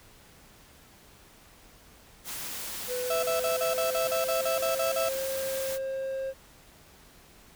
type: noise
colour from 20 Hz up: white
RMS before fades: -37 dBFS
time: 2.24-5.79 s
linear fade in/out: 50 ms
type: tone with pitch glide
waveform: triangle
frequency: 498.2 to 534 Hz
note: B4 to C5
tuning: +15 to +35 cents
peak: -28 dBFS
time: 2.87-6.34 s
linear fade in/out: 50 ms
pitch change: +120 cents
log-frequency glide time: 3.01-4.88 s
type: tone bursts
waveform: 35% pulse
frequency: 659.3 Hz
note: E5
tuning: in tune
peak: -25 dBFS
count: 12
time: 3.1-5.089 s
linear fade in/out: 5 ms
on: 130 ms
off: 39 ms
effects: pink hiss -55 dBFS RMS until 7.55 s